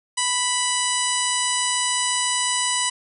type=harmonic tone; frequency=987.8 Hz; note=B5; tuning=in tune; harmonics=1 / 2 / 3 / 4 / 5 / 6 / 7 / 8 / 9 / 10; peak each=-27 / -29 / -27 / -31 / -33 / -32 / -35 / -27 / -27 / -37 dBFS; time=0.17-2.9 s; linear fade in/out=10 ms; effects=none